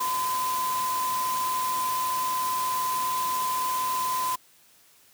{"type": "tone in noise", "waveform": "sine", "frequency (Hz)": 1019, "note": "C6", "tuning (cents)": -46, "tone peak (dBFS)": -25, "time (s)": [0, 4.36], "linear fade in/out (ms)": 10, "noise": "white", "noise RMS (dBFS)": -34, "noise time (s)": [0, 4.36], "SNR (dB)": 6, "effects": ["white hiss -58 dBFS RMS until 5.13 s", "high-pass 80 Hz 12 dB/octave"]}